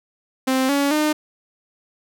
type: tone with pitch steps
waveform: sawtooth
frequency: 261.6 / 282 / 304 Hz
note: C4 / C#4 / D#4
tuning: 0 / +30 / -40 cents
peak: -13 dBFS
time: 0.47-1.13 s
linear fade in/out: 10 ms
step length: 220 ms
effects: none